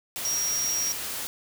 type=tone in noise; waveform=sine; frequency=5660 Hz; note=F8; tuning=22 cents sharp; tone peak=-25 dBFS; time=0.25-0.92 s; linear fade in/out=0 ms; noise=white; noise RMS=-33 dBFS; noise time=0.16-1.27 s; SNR=+5 dB; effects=none

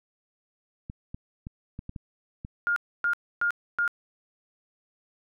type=clicks; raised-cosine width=5 ms; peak=-24 dBFS; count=7; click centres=0.899 / 1.145 / 1.469 / 1.791 / 1.894 / 1.962 / 2.449 s
type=tone bursts; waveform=sine; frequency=1415 Hz; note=F6; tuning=22 cents sharp; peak=-22 dBFS; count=4; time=2.67-3.878 s; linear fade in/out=0 ms; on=92 ms; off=280 ms
effects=none

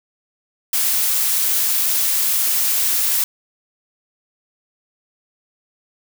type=noise; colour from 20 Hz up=blue; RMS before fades=-18 dBFS; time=0.73-3.24 s; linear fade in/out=2 ms; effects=none

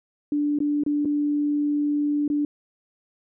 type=tone with dropouts; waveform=sine; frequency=293 Hz; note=D4; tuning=4 cents flat; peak=-20 dBFS; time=0.32-2.45 s; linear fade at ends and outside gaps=2 ms; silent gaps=0.588-0.603 / 0.836-0.863 / 1.049-1.055 / 2.279-2.3 s; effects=none

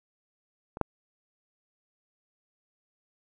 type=clicks; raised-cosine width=1 ms; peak=-24 / -10 dBFS; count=2; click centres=0.771 / 0.813 s; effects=none

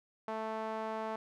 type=tone with band-pass filter; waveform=sawtooth; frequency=220 Hz; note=A3; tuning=in tune; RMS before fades=-38 dBFS; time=0.28-1.16 s; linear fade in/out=2 ms; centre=830 Hz; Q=1.7; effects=none

